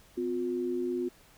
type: tone pair together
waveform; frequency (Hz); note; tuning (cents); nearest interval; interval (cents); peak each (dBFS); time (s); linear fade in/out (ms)
sine; 254.8 / 357.3; C4 / F4; -46 / +40; tritone; 586; -34 / -30; 0.17-1.09; 10
effects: pink hiss -59 dBFS RMS until 1.37 s